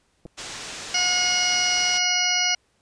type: clicks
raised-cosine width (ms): 2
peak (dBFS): -27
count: 2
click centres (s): 0.254 / 0.26
type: low-pass noise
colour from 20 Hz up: white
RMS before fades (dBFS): -36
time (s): 0.37-1.99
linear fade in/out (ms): 20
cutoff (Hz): 7200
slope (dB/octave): 24
type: harmonic tone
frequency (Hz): 723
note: F#5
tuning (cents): -40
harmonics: 1 / 2 / 3 / 4 / 6 / 7 / 8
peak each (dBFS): -31 / -31 / -26 / -26 / -30 / -26 / -25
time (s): 0.94-2.55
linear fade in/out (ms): 5
effects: pink hiss -66 dBFS RMS until 2.81 s + resampled to 22050 Hz